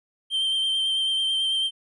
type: tone with vibrato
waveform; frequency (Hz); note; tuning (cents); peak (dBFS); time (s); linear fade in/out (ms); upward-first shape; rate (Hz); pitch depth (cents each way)
triangle; 3141; G7; +3; -20; 0.3-1.71; 50; triangle; 9.1; 22
effects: resampled to 24000 Hz